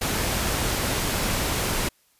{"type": "noise", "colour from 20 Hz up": "pink", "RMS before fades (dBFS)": -25, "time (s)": [0.01, 1.89], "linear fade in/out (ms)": 10, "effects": ["white hiss -63 dBFS RMS until 2.19 s", "resampled to 32000 Hz"]}